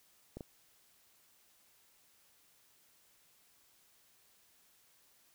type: clicks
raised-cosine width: 2 ms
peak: -30 dBFS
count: 2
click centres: 0.37 / 0.408 s
effects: white hiss -68 dBFS RMS until 5.34 s